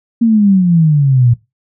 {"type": "exponential sweep", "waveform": "sine", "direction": "down", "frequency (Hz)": [235.9, 116.54], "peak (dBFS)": -6, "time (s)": [0.21, 1.34], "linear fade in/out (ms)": 10, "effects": ["noise-tail reverb RT60 0.2 s tail -17 dB re dry"]}